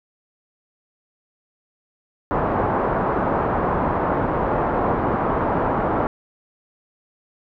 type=low-pass noise; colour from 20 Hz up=white; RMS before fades=-21 dBFS; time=2.31-6.07 s; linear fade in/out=0 ms; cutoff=1100 Hz; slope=24 dB/octave; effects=none